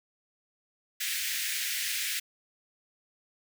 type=high-pass noise; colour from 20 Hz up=pink; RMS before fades=-32 dBFS; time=1-2.2 s; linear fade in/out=10 ms; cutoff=1700 Hz; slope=48 dB/octave; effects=none